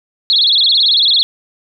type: tone with vibrato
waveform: sine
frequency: 3804 Hz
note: A#7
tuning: 34 cents sharp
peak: -8 dBFS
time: 0.3-1.23 s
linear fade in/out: 0 ms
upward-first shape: sine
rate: 18 Hz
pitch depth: 240 cents each way
effects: none